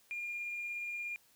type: tone with tremolo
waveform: triangle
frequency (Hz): 2411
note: D7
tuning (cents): +45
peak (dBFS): -33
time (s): 0.11-1.16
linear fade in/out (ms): 0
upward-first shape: sine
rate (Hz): 17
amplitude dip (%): 25
effects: tanh soft clip ceiling -34 dBFS + white hiss -67 dBFS RMS until 1.35 s